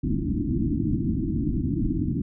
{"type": "low-pass noise", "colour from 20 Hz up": "white", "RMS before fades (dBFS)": -25, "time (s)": [0.03, 2.22], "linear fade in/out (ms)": 10, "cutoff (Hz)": 330, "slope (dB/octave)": 96, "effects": []}